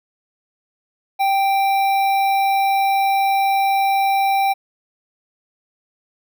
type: tone with notch filter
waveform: square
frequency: 784 Hz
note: G5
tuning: in tune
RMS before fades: -17 dBFS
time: 1.19-4.54 s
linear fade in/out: 20 ms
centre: 7100 Hz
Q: 0.59
effects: none